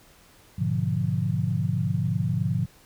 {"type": "chord", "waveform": "sine", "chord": "G# diminished seventh", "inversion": "none", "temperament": "equal", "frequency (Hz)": [103.83, 123.47, 146.83, 174.61], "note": ["G#2", "B2", "D3", "F3"], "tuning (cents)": [0, 0, 0, 0], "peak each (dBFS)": -28, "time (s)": [0.58, 2.66], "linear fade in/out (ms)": 10, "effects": ["pink hiss -55 dBFS RMS until 2.85 s"]}